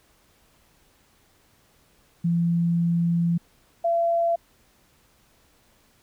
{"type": "tone pair in turn", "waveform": "sine", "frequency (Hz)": [170, 677.8], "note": ["F3", "E5"], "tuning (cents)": [-46, 48], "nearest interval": "2 octaves", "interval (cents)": 2394, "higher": "second", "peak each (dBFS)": -19, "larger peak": "neither", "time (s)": [[2.24, 3.38], [3.84, 4.36]], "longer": "first", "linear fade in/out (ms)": 10, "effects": ["pink hiss -61 dBFS RMS until 6.02 s"]}